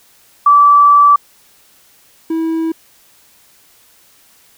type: tone pair in turn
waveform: sine / triangle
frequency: 1158 / 325 Hz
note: D6 / E4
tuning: -25 / -24 cents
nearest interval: octave + minor seventh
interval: 2199 cents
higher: first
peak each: -4 / -12 dBFS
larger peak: first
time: 0.46-1.16 / 2.3-2.72 s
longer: first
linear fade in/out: 5 ms
effects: white hiss -49 dBFS RMS until 4.57 s